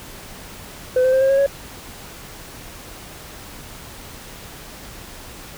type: tone with pitch steps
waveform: sine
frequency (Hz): 508 / 517.2 / 526.5 / 536 / 545.7 / 555.6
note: B4 / C5 / C5 / C5 / C#5 / C#5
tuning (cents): +49 / -20 / +11 / +42 / -27 / +4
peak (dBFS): -10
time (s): 0.96-1.464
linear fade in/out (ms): 5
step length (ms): 84
effects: tanh soft clip ceiling -12 dBFS + pink hiss -38 dBFS RMS until 5.57 s